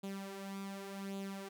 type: tone with flanger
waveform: sawtooth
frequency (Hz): 196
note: G3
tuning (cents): 0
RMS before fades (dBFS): -44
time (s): 0.03-1.49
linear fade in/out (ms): 10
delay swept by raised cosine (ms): 0.27 to 4.27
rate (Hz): 0.88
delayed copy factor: +0.6
effects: none